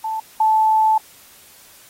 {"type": "tone pair in turn", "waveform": "sine", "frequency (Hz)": [880, 873.4], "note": ["A5", "A5"], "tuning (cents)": [0, -13], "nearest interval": "unison", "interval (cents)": 13, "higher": "first", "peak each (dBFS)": [-21, -12], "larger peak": "second", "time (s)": [[0.04, 0.2], [0.4, 0.98]], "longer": "second", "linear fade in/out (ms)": 5, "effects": ["white hiss -47 dBFS RMS until 1.89 s", "AAC 48 kbps"]}